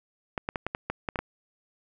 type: clicks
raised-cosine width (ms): 0.5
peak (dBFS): -14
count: 9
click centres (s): 0.378 / 0.489 / 0.558 / 0.666 / 0.749 / 0.9 / 1.088 / 1.158 / 1.19
effects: none